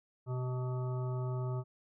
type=harmonic tone with a mistuned harmonic; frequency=126.3 Hz; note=B2; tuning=39 cents sharp; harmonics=1 / 3 / 5 / 7 / 9 / 10; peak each=-33 / -43 / -47 / -50 / -52 / -53 dBFS; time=0.26-1.64 s; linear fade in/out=50 ms; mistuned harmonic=3; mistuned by=+16 cents; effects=none